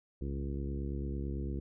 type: harmonic tone with a mistuned harmonic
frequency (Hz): 69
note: C#2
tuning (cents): -7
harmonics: 1 / 2 / 3 / 4 / 5 / 6 / 7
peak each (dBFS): -36 / -41 / -43 / -45 / -44 / -50 / -53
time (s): 0.21-1.6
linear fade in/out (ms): 5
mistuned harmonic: 1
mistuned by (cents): -74
effects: none